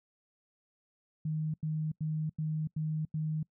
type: tone bursts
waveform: sine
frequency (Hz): 155.56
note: D#3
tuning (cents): 0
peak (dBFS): -30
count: 6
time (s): 1.25-3.43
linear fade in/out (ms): 5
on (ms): 290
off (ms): 88
effects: noise-tail reverb RT60 0.1 s tail -25 dB re dry